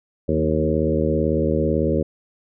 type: harmonic tone with a mistuned harmonic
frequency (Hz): 78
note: D#2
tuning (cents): +5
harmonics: 1 / 2 / 3 / 4 / 5 / 6 / 7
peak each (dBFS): -25 / -25 / -25 / -25 / -25 / -25 / -25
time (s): 0.28-2.03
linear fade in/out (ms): 10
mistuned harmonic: 3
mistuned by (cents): -30
effects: none